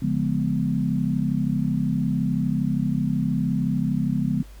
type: chord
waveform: sine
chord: C# dominant seventh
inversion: none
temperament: equal with one note detuned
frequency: 142.24 / 174.61 / 207.7 / 246.9 Hz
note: C#3 / E#3 / G#3 / B3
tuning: +45 / 0 / 0 / 0 cents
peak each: -26 dBFS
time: 0.02-4.43 s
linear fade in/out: 5 ms
effects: added 50 Hz sine -41 dBFS peak until 4.6 s + pink hiss -53 dBFS RMS until 4.6 s